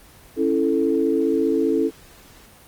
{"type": "chord", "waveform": "sine", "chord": "A major", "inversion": "first", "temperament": "just", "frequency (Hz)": [275, 330, 440], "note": ["C#4", "E4", "A4"], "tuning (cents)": [-14, 2, 0], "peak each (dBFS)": [-22, -21, -21], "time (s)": [0.36, 1.91], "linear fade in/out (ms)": 50, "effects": ["pink hiss -48 dBFS RMS until 2.67 s", "Opus 24 kbps"]}